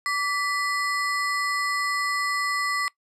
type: ring-modulated tone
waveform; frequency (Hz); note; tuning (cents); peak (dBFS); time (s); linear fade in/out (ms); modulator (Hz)
square; 1568; G6; 0; -21; 0.06-2.88; 0; 415
effects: noise-tail reverb RT60 0.1 s tail -21 dB re dry + low-pass 9000 Hz 12 dB/octave